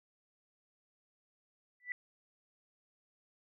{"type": "tone with exponential growth", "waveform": "sine", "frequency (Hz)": 1975.5, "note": "B6", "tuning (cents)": 0, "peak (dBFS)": -31, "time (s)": [1.8, 1.92], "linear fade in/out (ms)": 1, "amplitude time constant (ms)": 24, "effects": []}